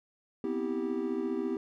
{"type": "chord", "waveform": "triangle", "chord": "C major seventh", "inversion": "third", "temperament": "equal with one note detuned", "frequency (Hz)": [246.9, 261.6, 324.7, 392], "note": ["B3", "C4", "E4", "G4"], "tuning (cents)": [0, 0, -26, 0], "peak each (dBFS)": [-34, -36, -33, -32], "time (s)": [0.44, 1.57], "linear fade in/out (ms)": 2, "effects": []}